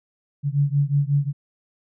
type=beating tone pair; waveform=sine; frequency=140.2 / 145.7 Hz; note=C#3 / D3; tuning=+20 / -13 cents; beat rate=5.5 Hz; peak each=-20 / -21 dBFS; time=0.43-1.33 s; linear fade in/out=50 ms; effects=none